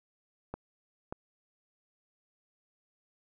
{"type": "clicks", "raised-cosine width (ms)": 1, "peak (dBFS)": -23, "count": 2, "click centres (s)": [0.54, 1.125], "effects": []}